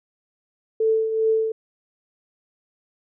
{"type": "tone with tremolo", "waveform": "sine", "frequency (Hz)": 442.6, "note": "A4", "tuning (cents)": 10, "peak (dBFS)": -15, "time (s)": [0.8, 1.52], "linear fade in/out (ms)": 5, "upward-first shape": "triangle", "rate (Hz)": 2.5, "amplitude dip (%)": 60, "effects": []}